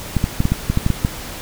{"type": "clicks", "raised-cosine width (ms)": 5, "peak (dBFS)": -3, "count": 10, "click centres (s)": [0.167, 0.241, 0.404, 0.454, 0.52, 0.7, 0.774, 0.864, 0.903, 1.049], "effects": ["pink hiss -31 dBFS RMS until 1.41 s"]}